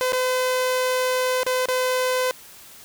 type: tone with dropouts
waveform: sawtooth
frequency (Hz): 509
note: C5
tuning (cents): -48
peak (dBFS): -16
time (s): 0.01-2.31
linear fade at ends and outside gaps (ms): 0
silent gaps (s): 0.122-0.131 / 1.432-1.465 / 1.657-1.686
effects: white hiss -45 dBFS RMS until 2.84 s